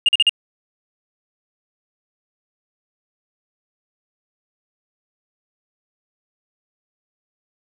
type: tone bursts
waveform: sine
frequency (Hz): 2832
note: F7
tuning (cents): +23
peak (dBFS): -8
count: 4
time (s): 0.06-0.294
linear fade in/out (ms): 2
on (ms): 27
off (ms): 42
effects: tanh soft clip ceiling -8 dBFS